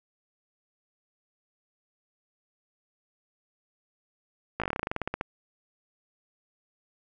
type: slowing click train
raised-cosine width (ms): 0.5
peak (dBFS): -14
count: 17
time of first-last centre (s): 4.6-5.211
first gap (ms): 17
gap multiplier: 1.1
effects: none